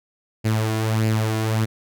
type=tone with flanger; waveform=sawtooth; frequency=110 Hz; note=A2; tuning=in tune; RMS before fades=-21 dBFS; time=0.44-1.66 s; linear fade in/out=20 ms; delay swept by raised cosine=0.41 to 2.91 ms; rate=1.6 Hz; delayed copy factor=+0.55; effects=none